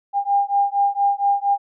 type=beating tone pair; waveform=sine; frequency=801 / 805.3 Hz; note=G5 / G5; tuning=+37 / +46 cents; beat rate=4.3 Hz; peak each=-19 dBFS; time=0.13-1.58 s; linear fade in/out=50 ms; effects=none